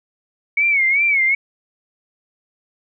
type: tone with vibrato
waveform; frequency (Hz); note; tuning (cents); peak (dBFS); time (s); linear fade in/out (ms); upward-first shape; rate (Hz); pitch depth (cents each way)
sine; 2223; C#7; +4; -13; 0.57-1.35; 5; sine; 2.6; 110
effects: none